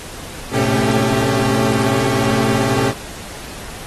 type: tone cluster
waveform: sawtooth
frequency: 111.1 / 128.7 / 220.9 / 276.2 / 395.1 Hz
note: A2 / C3 / A3 / C#4 / G4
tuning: +17 / -28 / +7 / -6 / +14 cents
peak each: -18 dBFS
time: 0.51-2.94 s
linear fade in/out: 50 ms
effects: pink hiss -33 dBFS RMS until 3.86 s + AAC 32 kbps